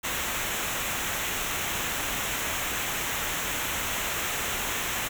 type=noise with comb filter; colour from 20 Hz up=pink; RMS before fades=-30 dBFS; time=0.03-5.09 s; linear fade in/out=20 ms; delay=0.21 ms; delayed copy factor=-0.65; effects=none